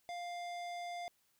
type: tone with low-pass filter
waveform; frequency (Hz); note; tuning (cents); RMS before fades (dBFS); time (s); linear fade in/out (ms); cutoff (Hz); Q
square; 700; F5; +4; -43; 0.09-1.08; 0; 6300; 0.73
effects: white hiss -75 dBFS RMS until 1.39 s